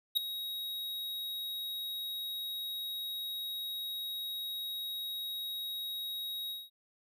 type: tone with ADSR envelope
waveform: square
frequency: 3795 Hz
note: A#7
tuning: 30 cents sharp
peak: -23 dBFS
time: 0.15-6.7 s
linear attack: 23 ms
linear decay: 3 ms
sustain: -14 dB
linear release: 200 ms
effects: none